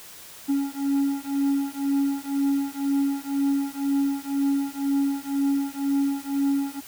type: beating tone pair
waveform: triangle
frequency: 277.2 / 279.2 Hz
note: C#4 / C#4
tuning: 0 / +13 cents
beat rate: 2 Hz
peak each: -23 dBFS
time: 0.48-6.81 s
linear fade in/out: 20 ms
effects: white hiss -44 dBFS RMS until 6.87 s